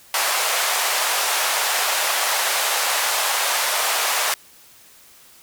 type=band-pass noise; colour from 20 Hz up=pink; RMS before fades=-21 dBFS; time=0.14-4.34 s; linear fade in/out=2 ms; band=650 to 15000 Hz; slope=24 dB/octave; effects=white hiss -49 dBFS RMS until 5.42 s